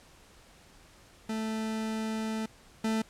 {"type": "tone pair in turn", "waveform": "40% pulse", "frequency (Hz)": [220, 220.9], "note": ["A3", "A3"], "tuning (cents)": [0, 7], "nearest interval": "unison", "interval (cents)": 7, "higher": "second", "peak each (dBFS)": [-30, -26], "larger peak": "second", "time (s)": [[1.29, 2.46], [2.84, 3.02]], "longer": "first", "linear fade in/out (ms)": 5, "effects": ["pink hiss -57 dBFS RMS until 3.09 s", "low-pass 10000 Hz 12 dB/octave"]}